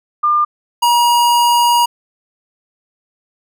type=tone pair in turn; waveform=sine / square; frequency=1200 / 954.4 Hz; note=D6 / A#5; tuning=+37 / +41 cents; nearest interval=major third; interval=396 cents; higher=first; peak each=-10 dBFS; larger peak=neither; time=0.23-0.45 / 0.82-1.86 s; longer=second; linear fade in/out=10 ms; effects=none